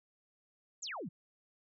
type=exponential sweep; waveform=sine; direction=down; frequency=7920 to 138.59 Hz; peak=-39 dBFS; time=0.82-1.09 s; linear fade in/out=10 ms; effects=none